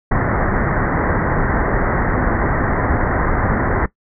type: low-pass noise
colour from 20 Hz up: pink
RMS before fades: -17 dBFS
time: 0.11-3.86 s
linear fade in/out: 5 ms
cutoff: 2000 Hz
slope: 96 dB/octave
effects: noise-tail reverb RT60 0.1 s tail -18 dB re dry